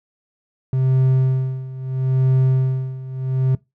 triangle tone with tremolo, 130.81 Hz, C3, in tune, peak -10 dBFS, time 0.73-3.55 s, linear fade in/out 2 ms, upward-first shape sine, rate 0.76 Hz, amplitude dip 85%, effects noise-tail reverb RT60 0.2 s tail -21 dB re dry

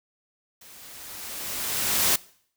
white noise with level ramp, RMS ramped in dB -49 to -20 dBFS, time 0.61-2.16 s, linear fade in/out 5 ms, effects noise-tail reverb RT60 0.6 s tail -22 dB re dry

